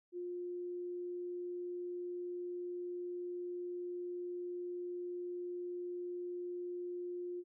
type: tone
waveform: sine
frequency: 354.2 Hz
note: F4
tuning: 24 cents sharp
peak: -39 dBFS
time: 0.12-7.44 s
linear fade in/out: 50 ms
effects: none